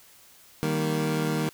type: chord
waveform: 25% pulse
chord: Eb major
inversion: none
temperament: equal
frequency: 155.56 / 196 / 233.1 Hz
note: Eb3 / G3 / Bb3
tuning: 0 / 0 / 0 cents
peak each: -23 / -29 / -27 dBFS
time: 0.63-1.49 s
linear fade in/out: 0 ms
effects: white hiss -54 dBFS RMS until 1.53 s